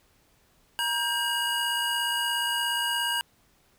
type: tone cluster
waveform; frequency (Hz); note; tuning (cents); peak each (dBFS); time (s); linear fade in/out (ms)
square; 945 / 1596 / 2892; A#5 / G6 / F#7; +23 / +31 / -40; -32 / -31 / -29; 0.79-3.21; 0
effects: pink hiss -64 dBFS RMS until 3.78 s